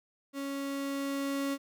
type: tone with level ramp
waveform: 35% pulse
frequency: 277.2 Hz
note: C#4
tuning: in tune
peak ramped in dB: -33 to -28 dBFS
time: 0.33-1.58 s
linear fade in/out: 50 ms
effects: none